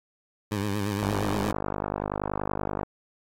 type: tone with vibrato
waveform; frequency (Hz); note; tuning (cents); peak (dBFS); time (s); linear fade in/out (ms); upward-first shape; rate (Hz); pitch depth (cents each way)
15% pulse; 102; G#2; -31; -20; 0.51-1.52; 10; sine; 8.6; 73
type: click train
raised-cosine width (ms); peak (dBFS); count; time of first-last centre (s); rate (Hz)
1; -14; 92; 1.03-2.832; 50.5
effects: AAC 48 kbps